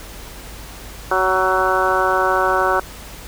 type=harmonic tone with a mistuned harmonic; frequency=187 Hz; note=F#3; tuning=19 cents sharp; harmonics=2 / 3 / 4 / 5 / 6 / 7 / 8; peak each=-22 / -22 / -22 / -22 / -22 / -22 / -22 dBFS; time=1.11-2.8 s; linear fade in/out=5 ms; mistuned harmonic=7; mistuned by=+22 cents; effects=added 50 Hz sine -37 dBFS peak until 3.27 s + pink hiss -37 dBFS RMS until 3.27 s